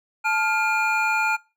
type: tone cluster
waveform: triangle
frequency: 874 / 1403 / 2410 Hz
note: A5 / F6 / D7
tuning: -12 / +8 / +44 cents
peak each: -22 dBFS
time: 0.24-1.37 s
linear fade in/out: 20 ms
effects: noise-tail reverb RT60 0.3 s tail -23 dB re dry

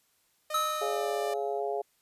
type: tone with pitch glide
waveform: sawtooth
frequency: 612 to 594.2 Hz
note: D#5 to D5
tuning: -29 to +20 cents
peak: -31 dBFS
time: 0.5-1.34 s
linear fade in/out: 5 ms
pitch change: -51 cents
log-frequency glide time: 0.85-1.08 s
type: tone with exponential decay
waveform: square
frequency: 1288 Hz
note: E6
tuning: 41 cents flat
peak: -25 dBFS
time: 0.54-1.6 s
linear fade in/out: 5 ms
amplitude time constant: 230 ms
type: harmonic tone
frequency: 139.1 Hz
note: C#3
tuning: 6 cents sharp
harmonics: 3 / 4 / 5 / 6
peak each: -32 / -37 / -33 / -41 dBFS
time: 0.81-1.82 s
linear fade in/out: 10 ms
effects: white hiss -70 dBFS RMS until 2.01 s + resampled to 32000 Hz

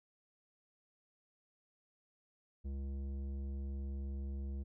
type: tone with tanh clipping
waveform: sine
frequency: 68.5 Hz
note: C#2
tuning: 20 cents flat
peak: -40 dBFS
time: 2.64-4.64 s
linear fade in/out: 20 ms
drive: 12 dB
effects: none

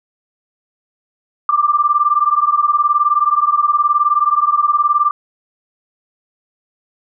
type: beating tone pair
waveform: sine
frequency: 1174.7 / 1193.7 Hz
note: D6 / D6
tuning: 0 / +28 cents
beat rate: 19 Hz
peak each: -14 dBFS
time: 1.49-5.11 s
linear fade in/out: 2 ms
effects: none

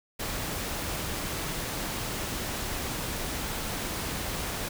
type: noise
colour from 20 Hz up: pink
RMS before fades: -33 dBFS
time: 0.19-4.69 s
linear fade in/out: 10 ms
effects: none

